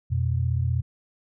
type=tone pair together; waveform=sine; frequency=87.31 / 123.2 Hz; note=F2 / B2; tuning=0 / -4 cents; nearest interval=tritone; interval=596 cents; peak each=-24 dBFS; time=0.1-0.82 s; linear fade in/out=20 ms; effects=none